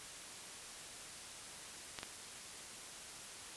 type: clicks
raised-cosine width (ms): 0.2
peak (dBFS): -24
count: 2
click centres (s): 1.988 / 2.031
effects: white hiss -50 dBFS RMS until 3.56 s + resampled to 24000 Hz